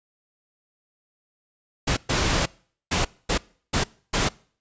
pink noise bursts at uneven times, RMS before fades -22 dBFS, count 6, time 1.87-1.97 / 2.09-2.46 / 2.91-3.05 / 3.29-3.38 / 3.73-3.84 / 4.13-4.29 s, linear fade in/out 10 ms, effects noise-tail reverb RT60 0.5 s tail -24 dB re dry + resampled to 16000 Hz

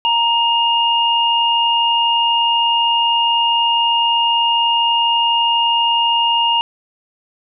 sine tone pair together, 932.3 / 2836 Hz, A#5 / F7, 0 / +26 cents, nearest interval octave + perfect fifth, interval 1926 cents, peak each -15 dBFS, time 0.05-6.61 s, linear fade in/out 0 ms, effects none

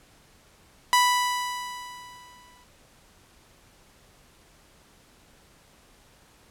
sawtooth tone with exponential decay, 987.8 Hz, B5, in tune, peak -12 dBFS, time 0.93-2.64 s, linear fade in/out 0 ms, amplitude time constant 370 ms, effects pink hiss -57 dBFS RMS until 6.5 s + low-pass 12000 Hz 12 dB/octave

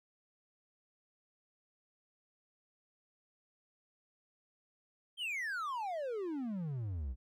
triangle exponential sweep, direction down, 3220 to 57.7 Hz, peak -34 dBFS, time 5.17-7.16 s, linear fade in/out 50 ms, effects none

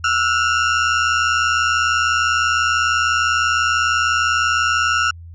35% pulse ring-modulated tone, 1387 Hz, F6, 12 cents flat, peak -10 dBFS, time 0.04-5.11 s, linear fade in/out 5 ms, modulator 60 Hz, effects added 84 Hz sine -34 dBFS peak until 5.34 s + resampled to 16000 Hz

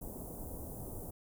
pink band-stop noise, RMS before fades -44 dBFS, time 0.01-1.11 s, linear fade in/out 10 ms, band 750 to 10000 Hz, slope 24 dB/octave, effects none

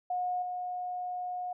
sine tone with level steps, 723 Hz, F#5, 40 cents flat, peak -29 / -33 dBFS, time 0.1-1.53 s, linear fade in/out 5 ms, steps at 0.42 s, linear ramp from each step 5 ms, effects none

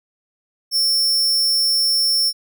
40% pulse tone, 5400 Hz, E8, 41 cents sharp, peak -14 dBFS, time 0.71-2.33 s, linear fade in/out 50 ms, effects none

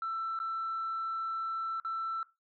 sine tone with dropouts, 1333 Hz, E6, 19 cents sharp, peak -31 dBFS, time 0.02-2.23 s, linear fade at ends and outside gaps 2 ms, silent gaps 0.39-0.4 / 1.8-1.848 s, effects noise-tail reverb RT60 0.2 s tail -17 dB re dry + tanh soft clip ceiling -29 dBFS

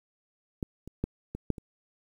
clicks, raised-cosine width 3 ms, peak -18 / -29 / -15 / -22 / -13 / -28 dBFS, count 6, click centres 0.628 / 0.876 / 1.04 / 1.35 / 1.503 / 1.582 s, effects 9-bit

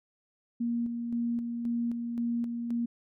sine tone with tremolo, 235.7 Hz, A#3, 19 cents sharp, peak -27 dBFS, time 0.6-2.86 s, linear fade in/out 10 ms, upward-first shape square, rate 1.9 Hz, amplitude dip 40%, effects none

